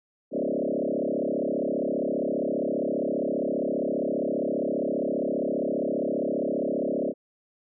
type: tone with frequency modulation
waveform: sine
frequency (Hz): 415.3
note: G#4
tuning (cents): 0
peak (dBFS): -24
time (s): 0.31-7.14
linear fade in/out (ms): 50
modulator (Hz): 35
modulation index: 5.6
effects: none